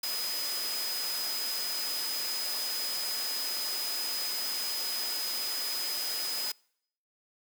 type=tone in noise; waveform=sine; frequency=5010 Hz; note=D#8; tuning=11 cents sharp; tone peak=-33 dBFS; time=0.03-6.52 s; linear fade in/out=5 ms; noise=white; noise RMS=-36 dBFS; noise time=0.03-6.52 s; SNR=0 dB; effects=noise-tail reverb RT60 0.7 s tail -26 dB re dry + high-pass 300 Hz 12 dB/octave